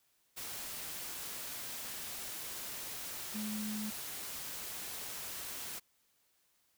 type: tone in noise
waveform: sine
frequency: 212.8 Hz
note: G#3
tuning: 42 cents sharp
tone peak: -37 dBFS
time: 3.34-3.91 s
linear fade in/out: 20 ms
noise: white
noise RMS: -43 dBFS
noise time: 0.36-5.8 s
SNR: +3 dB
effects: white hiss -74 dBFS RMS until 6.77 s